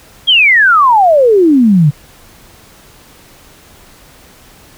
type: exponential sweep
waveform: sine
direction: down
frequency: 3322 to 138.59 Hz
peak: -4 dBFS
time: 0.27-1.91 s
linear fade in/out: 20 ms
effects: pink hiss -41 dBFS RMS until 4.77 s